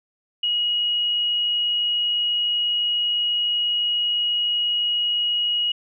sine tone, 2897 Hz, F#7, 37 cents flat, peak -19 dBFS, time 0.43-5.72 s, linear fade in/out 5 ms, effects none

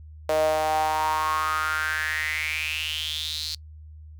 sawtooth tone with high-pass filter sweep, 155.56 Hz, D#3, in tune, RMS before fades -26 dBFS, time 0.29-3.55 s, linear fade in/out 2 ms, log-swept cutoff 570 to 4400 Hz, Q 7.2, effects noise-tail reverb RT60 0.1 s tail -26 dB re dry + added 77 Hz sine -41 dBFS peak until 4.19 s

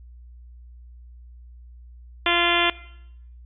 harmonic tone, 345.4 Hz, F4, 19 cents flat, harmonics 1 / 2 / 3 / 4 / 5 / 6 / 7 / 8 / 9 / 10, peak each -27 / -27 / -27 / -27 / -27 / -27 / -27 / -27 / -27 / -27 dBFS, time 2.26-2.7 s, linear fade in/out 2 ms, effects noise-tail reverb RT60 0.8 s tail -19 dB re dry + added 60 Hz sine -42 dBFS peak until 3.45 s

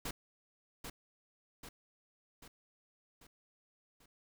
pink noise with echo, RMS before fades -40 dBFS, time 0.05-0.11 s, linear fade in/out 5 ms, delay 790 ms, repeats 5, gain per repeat -5 dB, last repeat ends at 4.06 s, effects none

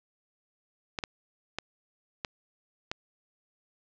clicks, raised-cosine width 0.2 ms, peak -14 dBFS, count 5, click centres 0.988 / 1.038 / 1.586 / 2.248 / 2.915 s, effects low-pass 5000 Hz 12 dB/octave

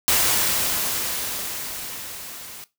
white noise with level ramp, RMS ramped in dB -18 to -39 dBFS, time 0.08-2.64 s, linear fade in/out 0 ms, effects noise-tail reverb RT60 0.2 s tail -17 dB re dry

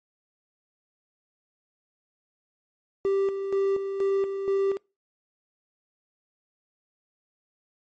triangle tone with tremolo, 392 Hz, G4, in tune, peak -19 dBFS, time 3.05-4.77 s, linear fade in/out 0 ms, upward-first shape square, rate 2.1 Hz, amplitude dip 55%, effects noise-tail reverb RT60 0.3 s tail -26 dB re dry + MP3 32 kbps

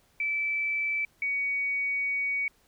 sine tone pair in turn, 2316 / 2250 Hz, D7 / C#7, -25 / +25 cents, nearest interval minor second, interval 50 cents, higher first, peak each -26 dBFS, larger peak neither, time 0.2-1.05 / 1.22-2.48 s, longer second, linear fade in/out 2 ms, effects pink hiss -65 dBFS RMS until 2.67 s

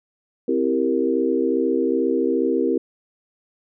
sine chord, C dominant seventh, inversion none, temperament equal, 261.6 / 329.6 / 392 / 466.2 Hz, C4 / E4 / G4 / Bb4, 0 / 0 / 0 / 0 cents, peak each -23 dBFS, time 0.48-2.78 s, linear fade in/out 5 ms, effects none

